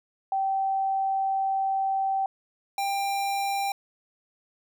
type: tone pair in turn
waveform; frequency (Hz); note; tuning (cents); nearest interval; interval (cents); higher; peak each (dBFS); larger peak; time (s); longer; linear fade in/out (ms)
sine / square; 775 / 793.1; G5 / G5; -20 / +20; unison; 40; second; -23 / -26; first; 0.32-2.26 / 2.78-3.72; first; 2
effects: none